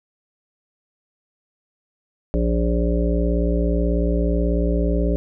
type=harmonic tone; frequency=58.27 Hz; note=A#1; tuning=in tune; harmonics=1 / 3 / 5 / 7 / 9 / 10; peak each=-19 / -24 / -26 / -27 / -29 / -29 dBFS; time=2.34-5.16 s; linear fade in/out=0 ms; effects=none